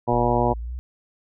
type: harmonic tone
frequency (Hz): 120.4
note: B2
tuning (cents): -44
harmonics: 1 / 2 / 3 / 4 / 5 / 6 / 7 / 8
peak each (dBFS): -26 / -26 / -26 / -26 / -26 / -26 / -26 / -26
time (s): 0.07-0.54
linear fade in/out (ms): 20
type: linear sweep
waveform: sine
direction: up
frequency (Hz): 40.18 to 64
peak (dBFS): -28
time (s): 0.12-0.79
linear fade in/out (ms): 0
effects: none